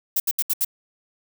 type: noise bursts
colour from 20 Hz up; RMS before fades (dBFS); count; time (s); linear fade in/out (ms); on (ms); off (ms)
violet; -21; 5; 0.16-0.648; 5; 40; 72
effects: none